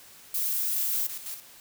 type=noise; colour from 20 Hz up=violet; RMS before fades=-28 dBFS; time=0.34-1.07 s; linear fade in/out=5 ms
type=noise with tremolo; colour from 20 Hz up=blue; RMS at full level=-36 dBFS; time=0.76-1.4 s; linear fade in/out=0 ms; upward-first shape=square; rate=6 Hz; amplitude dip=60%
effects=white hiss -51 dBFS RMS until 1.6 s